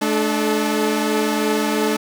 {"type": "tone cluster", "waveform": "sawtooth", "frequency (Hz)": [215, 296.1, 433], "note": ["A3", "D4", "A4"], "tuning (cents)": [-40, 14, -28], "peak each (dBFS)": -18, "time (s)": [0.01, 1.97], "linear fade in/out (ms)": 10, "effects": []}